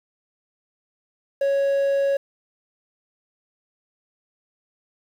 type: tone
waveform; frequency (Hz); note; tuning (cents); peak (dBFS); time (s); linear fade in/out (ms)
triangle; 554.4; C#5; 0; -16; 1.41-2.17; 5
effects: 8-bit